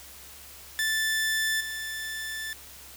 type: tone with level steps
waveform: sawtooth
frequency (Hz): 1760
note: A6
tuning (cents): 0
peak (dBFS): -21 / -29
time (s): 0.79-2.53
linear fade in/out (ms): 0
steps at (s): 1.6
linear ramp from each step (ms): 10
effects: added 68 Hz sine -55 dBFS peak until 2.96 s + white hiss -47 dBFS RMS until 2.96 s